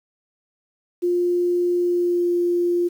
sine tone with pitch glide, 352.6 to 349.6 Hz, F4 to F4, +17 to +2 cents, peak -17 dBFS, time 1.02-2.89 s, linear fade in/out 20 ms, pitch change -15 cents, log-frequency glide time 1.77-2.28 s, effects 8-bit

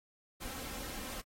pink noise with comb filter, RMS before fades -43 dBFS, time 0.4-1.22 s, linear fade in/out 20 ms, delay 3.8 ms, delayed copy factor +0.55, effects AAC 48 kbps

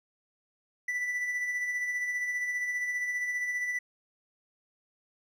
triangle tone with tremolo, 1975.5 Hz, B6, in tune, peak -26 dBFS, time 0.88-3.79 s, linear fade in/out 5 ms, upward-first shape sine, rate 15 Hz, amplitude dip 40%, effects none

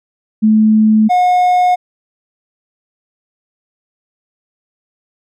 sine / triangle tone pair in turn, 216.7 / 723.2 Hz, A3 / F#5, -26 / -40 cents, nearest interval octave + major sixth, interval 2086 cents, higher second, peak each -6 dBFS, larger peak neither, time 0.42-1.09 / 1.09-1.76 s, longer neither, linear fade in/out 20 ms, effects none

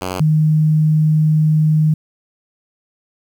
5% pulse / sine tone pair in turn, 92.1 / 154.89 Hz, F#2 / D#3, -7 / -8 cents, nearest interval major sixth, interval 899 cents, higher second, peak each -10 dBFS, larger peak neither, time 0.01-0.2 / 0.2-1.94 s, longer second, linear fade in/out 5 ms, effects 8-bit

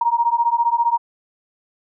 sine beating tone pair, 932.3 / 947.3 Hz, A#5 / A#5, 0 / +28 cents, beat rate 15 Hz, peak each -18 dBFS, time 0.01-0.98 s, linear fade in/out 5 ms, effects none

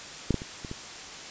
clicks, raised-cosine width 3 ms, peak -10 / -13 / -25 / -24 / -22 dBFS, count 5, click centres 0.307 / 0.343 / 0.419 / 0.648 / 0.714 s, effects white hiss -41 dBFS RMS until 1.3 s + resampled to 16000 Hz

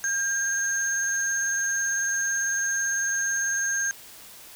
sine tone pair together, 1604 / 6407 Hz, G6 / G8, +39 / +37 cents, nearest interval 2 octaves, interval 2398 cents, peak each -26 dBFS, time 0.04-3.91 s, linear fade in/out 0 ms, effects white hiss -46 dBFS RMS until 4.55 s

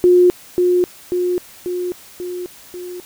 sine tone with echo, 358.2 Hz, F4, 44 cents sharp, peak -7 dBFS, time 0.04-0.3 s, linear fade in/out 0 ms, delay 540 ms, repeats 5, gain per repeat -4 dB, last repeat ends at 3 s, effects white hiss -42 dBFS RMS until 3.05 s

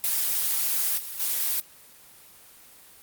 blue noise with level steps, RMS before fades -25 / -36 / -26 dBFS, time 0.04-1.6 s, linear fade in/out 0 ms, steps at 0.97 / 1.19 s, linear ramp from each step 20 ms, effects white hiss -51 dBFS RMS until 3.02 s + Opus 24 kbps

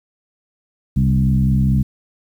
sine tone with frequency modulation, 134.9 Hz, C#3, 47 cents flat, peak -12 dBFS, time 0.96-1.83 s, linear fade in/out 10 ms, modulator 64.6 Hz, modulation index 1.2, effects 8-bit

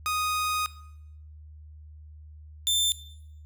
sawtooth tone pair in turn, 1244.5 / 3559 Hz, D#6 / A7, 0 / +19 cents, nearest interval octave + tritone, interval 1819 cents, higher second, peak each -22 / -19 dBFS, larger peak second, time 0.06-0.66 / 2.67-2.92 s, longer first, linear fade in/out 0 ms, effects noise-tail reverb RT60 0.8 s tail -18 dB re dry + added 76 Hz sine -44 dBFS peak until 3.45 s

